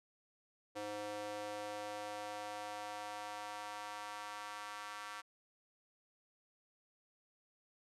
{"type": "tone with high-pass filter sweep", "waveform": "square", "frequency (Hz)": 104.2, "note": "G#2", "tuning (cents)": 6, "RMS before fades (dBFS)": -45, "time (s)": [0.75, 5.22], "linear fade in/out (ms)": 20, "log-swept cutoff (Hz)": [460, 1200], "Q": 2, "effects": ["low-pass 10000 Hz 12 dB/octave"]}